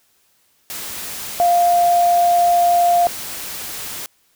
sine tone in noise, 698.5 Hz, F5, in tune, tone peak -11 dBFS, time 1.4-3.07 s, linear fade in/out 0 ms, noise white, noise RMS -29 dBFS, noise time 0.7-4.06 s, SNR +15 dB, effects white hiss -60 dBFS RMS until 4.35 s

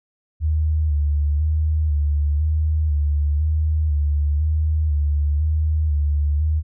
sine tone with vibrato, 75.4 Hz, D2, 46 cents sharp, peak -16 dBFS, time 0.4-6.63 s, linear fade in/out 50 ms, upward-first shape square, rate 1 Hz, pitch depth 48 cents each way, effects none

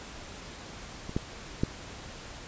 clicks, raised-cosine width 3 ms, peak -25 / -14 / -12 dBFS, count 3, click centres 1.094 / 1.165 / 1.635 s, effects pink hiss -44 dBFS RMS until 2.47 s + resampled to 16000 Hz

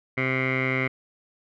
15% pulse tone with low-pass filter, 130.81 Hz, C3, in tune, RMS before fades -25 dBFS, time 0.17-0.88 s, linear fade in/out 10 ms, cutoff 2100 Hz, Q 8.8, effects none

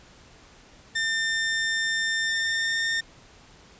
sawtooth tone with pitch glide, 1800 to 1816.7 Hz, A6 to A#6, +39 to -45 cents, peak -20 dBFS, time 0.95-3.01 s, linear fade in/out 10 ms, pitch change +16 cents, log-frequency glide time 2.24-2.85 s, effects pink hiss -52 dBFS RMS until 3.79 s + resampled to 16000 Hz

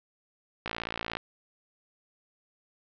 click train, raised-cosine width 0.3 ms, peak -16 dBFS, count 30, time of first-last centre 0.66-1.17 s, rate 56.9 Hz, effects low-pass 5000 Hz 12 dB/octave

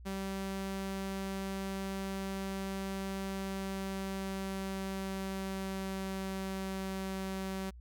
sawtooth tone with pitch glide, 193.6 to 191.27 Hz, G3 to G3, -21 to -42 cents, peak -32 dBFS, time 0.05-7.71 s, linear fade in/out 20 ms, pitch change -21 cents, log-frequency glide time 3.25-7.28 s, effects added 60 Hz sine -48 dBFS peak until 7.8 s

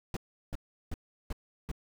brown noise bursts, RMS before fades -34 dBFS, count 5, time 0.14-1.715 s, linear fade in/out 2 ms, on 27 ms, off 360 ms, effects none

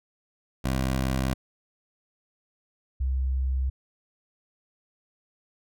15% pulse / sine tone pair in turn, 65.41 / 65.41 Hz, C2 / C2, 0 / 0 cents, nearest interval unison, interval 0 cents, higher neither, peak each -18 / -23 dBFS, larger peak first, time 0.64-1.34 / 3-3.7 s, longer neither, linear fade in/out 10 ms, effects none

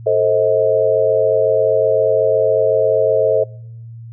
sine chord, A diminished, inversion none, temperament just, 440 / 528 / 633.6 Hz, A4 / C5 / Eb5, 0 / +16 / +31 cents, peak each -16 dBFS, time 0.06-3.44 s, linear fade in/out 10 ms, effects noise-tail reverb RT60 0.7 s tail -24 dB re dry + added 115 Hz sine -31 dBFS peak until 4.12 s

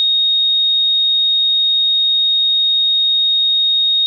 sine tone, 3729 Hz, A#7, in tune, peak -11 dBFS, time 0-4.06 s, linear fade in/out 0 ms, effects none

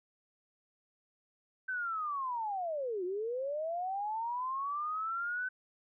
sine linear two-way sweep, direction down then up, 1546 to 349.2 to 1521 Hz, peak -33 dBFS, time 1.68-5.49 s, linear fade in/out 10 ms, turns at 3.04 s, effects none

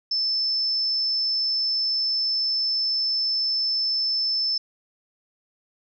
sine tone, 5274 Hz, E8, in tune, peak -21 dBFS, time 0.11-4.58 s, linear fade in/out 5 ms, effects none

